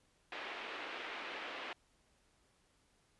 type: band-pass noise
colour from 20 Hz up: white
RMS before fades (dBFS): -45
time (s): 0.32-1.73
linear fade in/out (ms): 2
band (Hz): 290 to 2900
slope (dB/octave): 24
effects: pink hiss -73 dBFS RMS until 3.19 s + resampled to 24000 Hz